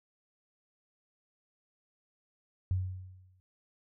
sine tone with exponential decay, 92.7 Hz, F#2, 4 cents sharp, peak -25 dBFS, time 2.71-3.4 s, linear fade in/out 0 ms, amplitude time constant 150 ms, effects none

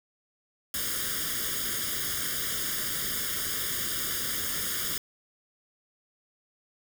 white noise with comb filter, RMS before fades -31 dBFS, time 0.74-4.98 s, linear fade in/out 2 ms, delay 0.59 ms, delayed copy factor +0.95, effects none

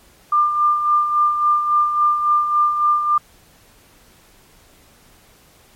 sine tone with tremolo, 1196 Hz, D6, 31 cents sharp, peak -11 dBFS, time 0.32-3.18 s, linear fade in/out 5 ms, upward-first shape sine, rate 3.6 Hz, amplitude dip 55%, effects pink hiss -51 dBFS RMS until 5.75 s + MP3 64 kbps

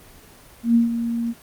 sine tone with ADSR envelope, 233.1 Hz, A#3, in tune, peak -11 dBFS, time 0.63-1.34 s, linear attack 120 ms, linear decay 140 ms, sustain -10 dB, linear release 41 ms, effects pink hiss -47 dBFS RMS until 1.42 s + Opus 24 kbps

